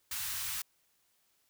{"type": "band-stop noise", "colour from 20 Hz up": "white", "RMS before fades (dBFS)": -37, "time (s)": [0.11, 0.62], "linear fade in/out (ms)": 5, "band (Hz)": [130, 1000], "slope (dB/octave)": 24, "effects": ["white hiss -73 dBFS RMS until 1.49 s"]}